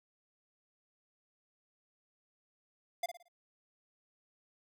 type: tone with echo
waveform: square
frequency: 698.5 Hz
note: F5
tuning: in tune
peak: -32 dBFS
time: 3.03-3.06 s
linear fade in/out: 5 ms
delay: 56 ms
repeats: 4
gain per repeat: -9 dB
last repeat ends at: 3.284 s
effects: none